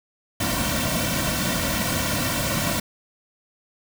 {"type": "noise with comb filter", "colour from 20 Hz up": "pink", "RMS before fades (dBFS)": -24, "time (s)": [0.4, 2.8], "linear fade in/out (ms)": 5, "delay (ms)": 2.4, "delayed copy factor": -1, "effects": []}